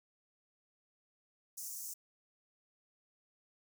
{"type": "high-pass noise", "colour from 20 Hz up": "pink", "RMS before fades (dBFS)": -44, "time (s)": [1.57, 1.94], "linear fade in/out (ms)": 10, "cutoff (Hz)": 5800, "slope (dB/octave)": 48, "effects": []}